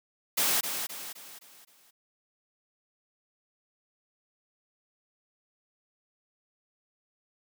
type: noise with echo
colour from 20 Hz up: white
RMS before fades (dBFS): -26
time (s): 0.37-0.61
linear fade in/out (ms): 10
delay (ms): 260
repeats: 5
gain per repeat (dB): -7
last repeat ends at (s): 1.91
effects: high-pass 200 Hz 12 dB/octave